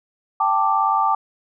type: chord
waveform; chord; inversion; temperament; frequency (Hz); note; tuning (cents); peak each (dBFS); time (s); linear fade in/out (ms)
sine; G suspended second; none; just; 784 / 882 / 1176; G5 / A5 / D6; 0 / +4 / +2; -21 / -20 / -19; 0.4-1.15; 5
effects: none